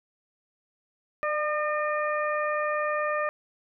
harmonic tone with a mistuned harmonic, 606 Hz, D#5, 46 cents flat, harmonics 1 / 2 / 3 / 4, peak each -28 / -29 / -32 / -39 dBFS, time 1.23-3.29 s, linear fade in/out 0 ms, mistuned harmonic 1, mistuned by -21 cents, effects none

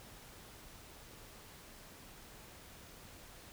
silence, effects pink hiss -55 dBFS RMS until 3.52 s

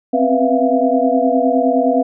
sine tone cluster, 257.6 / 267.3 / 491.7 / 661 / 700 Hz, C4 / C4 / B4 / E5 / F5, -27 / +37 / -8 / +5 / +4 cents, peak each -18 dBFS, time 0.13-2.03 s, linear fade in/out 10 ms, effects none

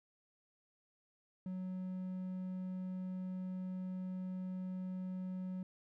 triangle tone, 185 Hz, F#3, in tune, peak -37 dBFS, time 1.46-5.63 s, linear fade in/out 2 ms, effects none

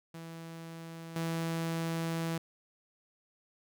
sawtooth tone with level steps, 164.81 Hz, E3, in tune, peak -39 / -28 dBFS, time 0.14-2.38 s, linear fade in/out 5 ms, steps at 1.16 s, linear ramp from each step 2 ms, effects none

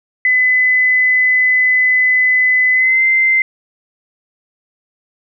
sine tone with pitch glide, 2012 to 2078 Hz, B6 to C7, +32 to -12 cents, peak -9 dBFS, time 0.25-3.42 s, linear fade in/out 2 ms, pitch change +56 cents, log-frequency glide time 2.72-3.03 s, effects none

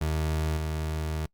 30% pulse tone with level steps, 78 Hz, D#2, 5 cents sharp, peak -23 / -26 dBFS, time 0.01-1.26 s, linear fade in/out 5 ms, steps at 0.57 s, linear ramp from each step 5 ms, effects noise-tail reverb RT60 0.1 s tail -25 dB re dry + Opus 48 kbps

